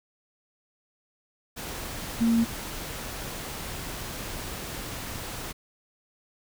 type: tone in noise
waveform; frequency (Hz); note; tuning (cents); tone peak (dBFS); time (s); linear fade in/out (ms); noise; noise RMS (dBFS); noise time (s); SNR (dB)
sine; 230; A#3; -23; -19; 2.2-2.45; 20; pink; -36; 1.56-5.53; +14
effects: none